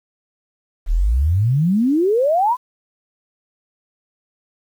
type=exponential sweep; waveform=sine; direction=up; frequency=34.65 to 1046.5 Hz; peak=-13 dBFS; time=0.86-2.57 s; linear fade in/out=50 ms; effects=8-bit